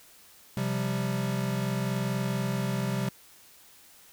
square chord, C suspended fourth, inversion none, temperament equal with one note detuned, 130.81 / 174.61 / 195.32 Hz, C3 / F3 / G3, 0 / 0 / -6 cents, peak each -31 / -36 / -32 dBFS, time 0.57-3.09 s, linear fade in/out 2 ms, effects white hiss -55 dBFS RMS until 4.12 s

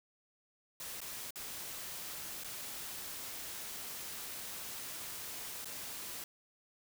white noise with dropouts, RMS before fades -44 dBFS, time 0.8-6.24 s, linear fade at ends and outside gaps 2 ms, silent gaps 1.005-1.015 / 1.307-1.357 / 2.437-2.444 / 5.646-5.655 s, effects none

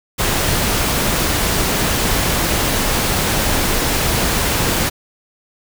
pink noise, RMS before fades -17 dBFS, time 0.18-4.9 s, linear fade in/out 20 ms, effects none

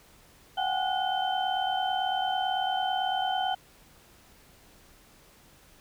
sine tone cluster, 718 / 756 / 825 / 1462 / 3083 Hz, F5 / F#5 / G#5 / F#6 / G7, +48 / +37 / -12 / -21 / -29 cents, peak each -35 / -28 / -34 / -37 / -34 dBFS, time 0.57-3.55 s, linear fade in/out 10 ms, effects pink hiss -57 dBFS RMS until 5.8 s

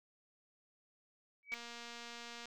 sine tone with exponential growth, 2275 Hz, C#7, 44 cents sharp, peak -32 dBFS, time 1.43-1.54 s, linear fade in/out 0 ms, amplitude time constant 22 ms
click train, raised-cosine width 0.2 ms, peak -32 dBFS, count 222, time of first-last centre 1.52-2.456 s, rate 236 Hz
effects none

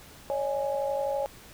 sine chord, C# suspended second, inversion none, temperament equal with one note detuned, 554.4 / 606.3 / 830.6 Hz, C#5 / D#5 / G#5, 0 / -45 / 0 cents, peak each -28 / -34 / -33 dBFS, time 0.3-1.26 s, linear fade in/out 0 ms, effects pink hiss -50 dBFS RMS until 1.53 s

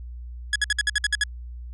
sawtooth tone bursts, 1680 Hz, G#6, 19 cents sharp, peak -15 dBFS, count 9, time 0.53-1.237 s, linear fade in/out 2 ms, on 27 ms, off 58 ms, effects added 60 Hz sine -34 dBFS peak until 1.73 s + resampled to 24000 Hz

